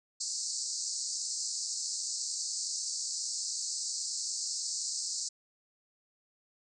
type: band-pass noise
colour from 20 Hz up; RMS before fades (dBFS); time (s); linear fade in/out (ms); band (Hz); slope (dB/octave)
white; -36; 0.2-5.29; 10; 4300 to 8200; 96
effects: none